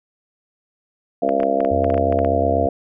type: harmonic tone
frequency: 68.2 Hz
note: C#2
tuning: 28 cents flat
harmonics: 3 / 4 / 5 / 6 / 7 / 8 / 9 / 10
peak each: -30 / -25 / -29 / -30 / -23 / -26 / -24 / -19 dBFS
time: 1.22-2.69 s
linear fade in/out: 5 ms
type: clicks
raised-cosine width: 0.5 ms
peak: -15 dBFS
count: 12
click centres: 1.291 / 1.402 / 1.432 / 1.605 / 1.649 / 1.844 / 1.902 / 1.943 / 1.978 / 2.125 / 2.19 / 2.248 s
type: tone with vibrato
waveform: sine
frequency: 87.31 Hz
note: F2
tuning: in tune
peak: -23 dBFS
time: 1.71-2.67 s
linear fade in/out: 5 ms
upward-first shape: triangle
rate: 15 Hz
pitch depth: 10 cents each way
effects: none